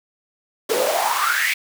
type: noise with high-pass filter sweep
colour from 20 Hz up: pink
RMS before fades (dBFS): -20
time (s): 0.69-1.54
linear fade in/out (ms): 10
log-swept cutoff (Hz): 390 to 2300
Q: 7.9
effects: none